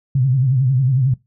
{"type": "tone with vibrato", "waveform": "sine", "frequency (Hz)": 130.81, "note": "C3", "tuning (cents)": 0, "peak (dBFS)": -12, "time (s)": [0.15, 1.14], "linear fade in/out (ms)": 5, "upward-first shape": "sine", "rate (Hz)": 11, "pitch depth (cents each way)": 110, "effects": ["noise-tail reverb RT60 0.2 s tail -20 dB re dry"]}